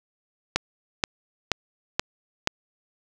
click train, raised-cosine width 0.2 ms, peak -3 dBFS, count 5, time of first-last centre 0.56-2.474 s, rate 2.09 Hz, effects none

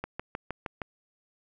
click train, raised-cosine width 0.5 ms, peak -18 dBFS, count 6, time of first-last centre 0.04-0.818 s, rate 6.43 Hz, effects none

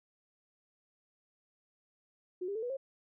sine tone with pitch steps, 363.6 / 401.1 / 442.5 / 488.2 / 538.5 Hz, F#4 / G4 / A4 / B4 / C5, -30 / +40 / +10 / -20 / +50 cents, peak -34 dBFS, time 2.41-2.77 s, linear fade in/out 10 ms, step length 72 ms, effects none

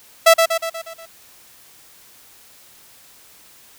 sawtooth tone with echo, 659.3 Hz, E5, in tune, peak -3 dBFS, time 0.26-0.34 s, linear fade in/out 10 ms, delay 120 ms, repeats 6, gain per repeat -5 dB, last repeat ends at 1.06 s, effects white hiss -48 dBFS RMS until 3.78 s

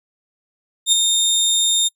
25% pulse tone with ADSR envelope, 3657 Hz, A#7, 34 cents flat, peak -6 dBFS, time 0.86-1.89 s, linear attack 64 ms, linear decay 10 ms, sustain -5 dB, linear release 20 ms, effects noise-tail reverb RT60 0.1 s tail -23 dB re dry

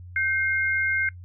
sine tone pair together, 1556 / 2132 Hz, G6 / C7, -13 / +32 cents, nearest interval perfect fourth, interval 545 cents, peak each -24 / -24 dBFS, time 0.16-1.09 s, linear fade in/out 2 ms, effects noise-tail reverb RT60 0.1 s tail -22 dB re dry + added 89 Hz sine -39 dBFS peak until 1.24 s

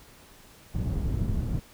white low-pass noise, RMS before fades -28 dBFS, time 0.74-1.6 s, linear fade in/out 10 ms, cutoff 110 Hz, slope 12 dB/octave, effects pink hiss -53 dBFS RMS until 1.73 s

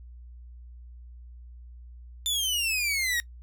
sawtooth exponential sweep, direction down, 3561 to 1864.7 Hz, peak -22 dBFS, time 2.26-3.2 s, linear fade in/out 0 ms, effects noise-tail reverb RT60 0.1 s tail -20 dB re dry + added 60 Hz sine -43 dBFS peak until 3.42 s

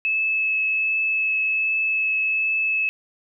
sine tone with vibrato, 2600 Hz, E7, 24 cents flat, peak -19 dBFS, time 0.05-2.89 s, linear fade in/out 0 ms, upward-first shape triangle, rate 1.3 Hz, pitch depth 9 cents each way, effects none

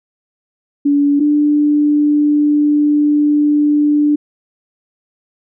sine tone pair in turn, 286.2 / 295.4 Hz, D4 / D4, -45 / +10 cents, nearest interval minor second, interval 55 cents, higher second, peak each -9 dBFS, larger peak neither, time 0.85-1.2 / 1.2-4.16 s, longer second, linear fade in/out 10 ms, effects none

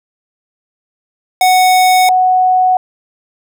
square / sine tone pair in turn, 740 / 740 Hz, F#5 / F#5, 0 / 0 cents, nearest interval unison, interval 0 cents, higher neither, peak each -7 dBFS, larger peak neither, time 1.41-2.09 / 2.09-2.77 s, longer neither, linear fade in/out 2 ms, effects none

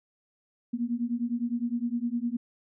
sine beating tone pair, 233.1 / 242.9 Hz, A#3 / B3, 0 / -29 cents, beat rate 9.8 Hz, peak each -30 dBFS, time 0.73-2.37 s, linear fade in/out 10 ms, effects none

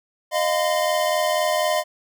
square tone cluster, 616 / 700 / 1021 Hz, D#5 / F5 / C6, -17 / +4 / -43 cents, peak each -22 / -25 / -27 dBFS, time 0.31-1.84 s, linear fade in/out 50 ms, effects none

